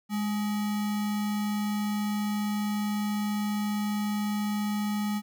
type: tone with sample-and-hold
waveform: sine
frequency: 207.7 Hz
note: G#3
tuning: in tune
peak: -26 dBFS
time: 0.09-5.22 s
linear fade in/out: 50 ms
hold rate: 1050 Hz
effects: none